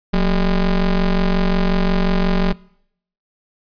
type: ring-modulated tone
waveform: square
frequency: 102.1 Hz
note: G#2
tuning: 29 cents flat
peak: -11 dBFS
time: 0.13-2.53 s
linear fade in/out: 10 ms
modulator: 79.3 Hz
effects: noise-tail reverb RT60 0.7 s tail -23 dB re dry + resampled to 11025 Hz